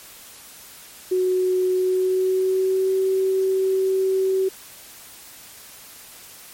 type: tone with pitch glide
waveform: sine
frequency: 369.1 to 380.6 Hz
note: F#4 to F#4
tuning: -4 to +49 cents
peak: -17 dBFS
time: 1.11-4.49 s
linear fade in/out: 10 ms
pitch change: +53 cents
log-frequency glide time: 1.71-2.96 s
effects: white hiss -43 dBFS RMS until 6.53 s + MP3 64 kbps